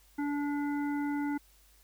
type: harmonic tone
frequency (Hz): 289.1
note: D4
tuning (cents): -27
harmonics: 1 / 3 / 5 / 7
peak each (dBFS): -30 / -40 / -44 / -47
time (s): 0.18-1.38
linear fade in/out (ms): 10
effects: added 50 Hz sine -62 dBFS peak until 1.83 s + white hiss -64 dBFS RMS until 1.83 s